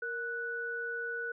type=tone pair together; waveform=sine; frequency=466.2 / 1480.1 Hz; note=A#4 / F#6; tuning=0 / 0 cents; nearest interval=octave + minor sixth; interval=2000 cents; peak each=-40 / -35 dBFS; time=0.02-1.32 s; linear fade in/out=5 ms; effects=none